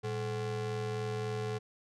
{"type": "ring-modulated tone", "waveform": "square", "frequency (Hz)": 157.4, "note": "D#3", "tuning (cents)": 20, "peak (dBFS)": -31, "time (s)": [0.03, 1.59], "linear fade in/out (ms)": 20, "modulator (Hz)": 273, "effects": ["low-pass 7000 Hz 12 dB/octave"]}